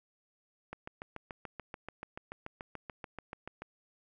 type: click train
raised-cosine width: 0.5 ms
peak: -26 dBFS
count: 21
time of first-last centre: 0.73-3.62 s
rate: 6.92 Hz
effects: none